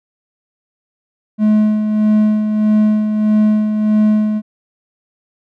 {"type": "tone with tremolo", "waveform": "triangle", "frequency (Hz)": 213.4, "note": "G#3", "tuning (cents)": 47, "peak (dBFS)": -6, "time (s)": [1.38, 4.42], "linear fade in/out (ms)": 50, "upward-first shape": "sine", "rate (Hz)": 1.6, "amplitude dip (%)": 50, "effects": []}